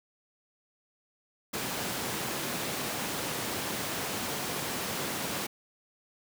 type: high-pass noise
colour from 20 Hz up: pink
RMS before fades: -34 dBFS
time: 1.53-5.47 s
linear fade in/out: 10 ms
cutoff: 160 Hz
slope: 12 dB/octave
effects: none